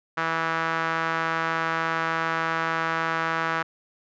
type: tone with band-pass filter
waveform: sawtooth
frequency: 163.4 Hz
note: E3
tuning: 15 cents flat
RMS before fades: -26 dBFS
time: 0.17-3.63 s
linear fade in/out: 10 ms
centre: 1400 Hz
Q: 2.2
effects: resampled to 16000 Hz